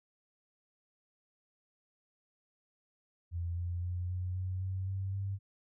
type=tone with pitch steps; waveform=sine; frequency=85.8 / 87.45 / 89.13 / 90.85 / 92.6 / 94.38 / 96.2 / 98.05 Hz; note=F2 / F2 / F2 / F#2 / F#2 / F#2 / G2 / G2; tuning=-30 / +3 / +36 / -31 / +2 / +35 / -32 / +1 cents; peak=-33 dBFS; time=3.31-5.39 s; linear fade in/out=50 ms; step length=260 ms; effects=none